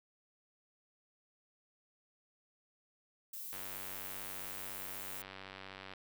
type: noise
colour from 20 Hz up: violet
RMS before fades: -45 dBFS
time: 3.33-5.22 s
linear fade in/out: 5 ms
type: click train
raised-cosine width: 0.3 ms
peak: -31 dBFS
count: 232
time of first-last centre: 3.53-5.936 s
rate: 96 Hz
effects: none